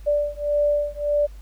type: beating tone pair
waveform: sine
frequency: 585 / 586.7 Hz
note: D5 / D5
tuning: -7 / -2 cents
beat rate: 1.7 Hz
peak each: -22 dBFS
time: 0.06-1.27 s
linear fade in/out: 20 ms
effects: added 50 Hz sine -37 dBFS peak until 1.41 s + pink hiss -56 dBFS RMS until 1.41 s

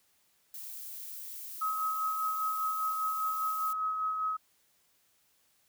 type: noise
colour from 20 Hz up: violet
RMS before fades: -43 dBFS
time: 0.54-3.73 s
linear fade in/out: 2 ms
type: tone with tremolo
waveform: sine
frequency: 1275 Hz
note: D#6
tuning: 42 cents sharp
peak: -28 dBFS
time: 1.61-4.37 s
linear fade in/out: 10 ms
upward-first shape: sine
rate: 5 Hz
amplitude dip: 35%
effects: white hiss -70 dBFS RMS until 5.68 s

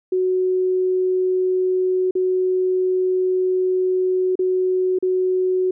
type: tone with dropouts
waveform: sine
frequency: 370 Hz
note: F#4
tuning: in tune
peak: -16 dBFS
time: 0.12-5.71 s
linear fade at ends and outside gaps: 5 ms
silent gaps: 2.11-2.152 / 4.355-4.391 / 4.988-5.025 s
effects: none

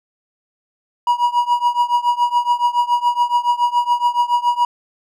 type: tone with tremolo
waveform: triangle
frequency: 964 Hz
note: B5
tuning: 42 cents flat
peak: -8 dBFS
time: 1.07-4.65 s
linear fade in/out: 2 ms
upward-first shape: triangle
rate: 7.1 Hz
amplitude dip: 95%
effects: none

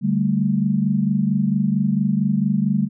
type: chord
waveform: sine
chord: D suspended fourth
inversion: none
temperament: just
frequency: 146.83 / 195.78 / 220.2 Hz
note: D3 / G3 / A3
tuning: 0 / -2 / +2 cents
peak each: -23 / -19 / -21 dBFS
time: 0.01-2.89 s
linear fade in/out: 50 ms
effects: none

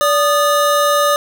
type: tone pair together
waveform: square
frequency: 580 / 1230 Hz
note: D5 / D#6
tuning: -22 / -20 cents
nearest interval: octave + minor second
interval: 1302 cents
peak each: -15 dBFS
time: 0.01-1.16 s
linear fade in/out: 0 ms
effects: none

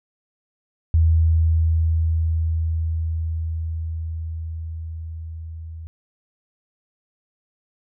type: tone with level ramp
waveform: sine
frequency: 81.1 Hz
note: E2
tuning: 28 cents flat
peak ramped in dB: -12 to -32 dBFS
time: 0.94-5.87 s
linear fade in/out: 0 ms
effects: none

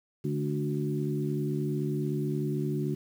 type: harmonic tone with a mistuned harmonic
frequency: 73.42 Hz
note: D2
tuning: in tune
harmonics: 2 / 3 / 4 / 5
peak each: -30 / -35 / -35 / -34 dBFS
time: 0.24-2.95 s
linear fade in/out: 10 ms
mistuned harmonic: 3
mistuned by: -30 cents
effects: 9-bit

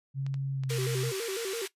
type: tone with pitch glide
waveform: sine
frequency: 136.4 to 130.09 Hz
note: C#3 to C3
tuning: -28 to -10 cents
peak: -29 dBFS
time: 0.14-1.13 s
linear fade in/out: 50 ms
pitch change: -82 cents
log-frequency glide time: 0.53-0.76 s
type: clicks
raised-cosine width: 0.2 ms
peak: -29 dBFS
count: 4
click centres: 0.265 / 0.342 / 0.636 / 0.785 s
type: band-pass noise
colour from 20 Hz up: pink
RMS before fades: -39 dBFS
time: 0.69-1.68 s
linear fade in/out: 10 ms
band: 1800 to 12000 Hz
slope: 12 dB/octave
type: tone with vibrato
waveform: triangle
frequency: 421.7 Hz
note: G#4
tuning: 26 cents sharp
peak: -30 dBFS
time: 0.7-1.66 s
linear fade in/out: 10 ms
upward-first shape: square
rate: 6 Hz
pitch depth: 160 cents each way
effects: noise-tail reverb RT60 0.1 s tail -17 dB re dry + resampled to 32000 Hz

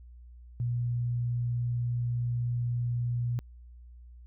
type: tone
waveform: sine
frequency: 120.5 Hz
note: B2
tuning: 42 cents flat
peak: -27 dBFS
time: 0.6-3.39 s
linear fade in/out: 0 ms
effects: added 60 Hz sine -47 dBFS peak until 4.26 s

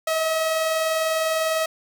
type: tone pair together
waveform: sawtooth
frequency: 621 / 641 Hz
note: D#5 / E5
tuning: -3 / -49 cents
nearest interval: minor second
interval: 54 cents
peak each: -29 / -17 dBFS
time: 0.07-1.66 s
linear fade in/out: 5 ms
effects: none

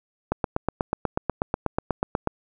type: click train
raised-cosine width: 1 ms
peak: -8 dBFS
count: 17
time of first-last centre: 0.32-2.274 s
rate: 8.19 Hz
effects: none

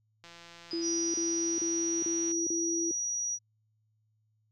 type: click train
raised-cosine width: 0.2 ms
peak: -33 dBFS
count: 354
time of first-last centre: 0.24-2.316 s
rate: 170 Hz
type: tone with exponential decay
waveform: sine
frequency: 4978 Hz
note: D#8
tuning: in tune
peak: -36 dBFS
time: 0.71-2.92 s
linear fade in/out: 1 ms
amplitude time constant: 480 ms
type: tone bursts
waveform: sine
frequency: 334.7 Hz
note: E4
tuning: 26 cents sharp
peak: -31 dBFS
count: 5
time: 0.73-2.912 s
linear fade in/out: 2 ms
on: 410 ms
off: 33 ms
type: tone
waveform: sine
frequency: 5790 Hz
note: F#8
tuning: 38 cents flat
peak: -30 dBFS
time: 0.81-3.39 s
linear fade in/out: 50 ms
effects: added 108 Hz sine -70 dBFS peak until 4.51 s

